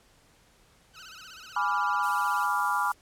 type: tone with vibrato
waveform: 15% pulse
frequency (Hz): 1400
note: F6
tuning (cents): +4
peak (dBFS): -38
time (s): 0.93-2.48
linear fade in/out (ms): 50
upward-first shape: sine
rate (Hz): 16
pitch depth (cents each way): 180
type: chord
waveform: sine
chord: G# diminished seventh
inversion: none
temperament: equal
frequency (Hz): 830.6 / 987.8 / 1174.7 / 1396.9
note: G#5 / B5 / D6 / F6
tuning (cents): 0 / 0 / 0 / 0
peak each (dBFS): -31 / -29 / -29 / -30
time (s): 1.56-2.92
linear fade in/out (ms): 5
type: noise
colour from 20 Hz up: violet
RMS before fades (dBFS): -39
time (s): 2.02-2.94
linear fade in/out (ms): 20
effects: pink hiss -61 dBFS RMS until 3.01 s + low-pass 11000 Hz 12 dB/octave